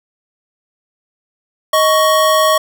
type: tone pair together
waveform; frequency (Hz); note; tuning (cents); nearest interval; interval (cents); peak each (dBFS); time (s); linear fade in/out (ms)
square; 625.2 / 1114; D#5 / C#6; +8 / +8; minor seventh; 1000; -13; 1.73-2.58; 5
effects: none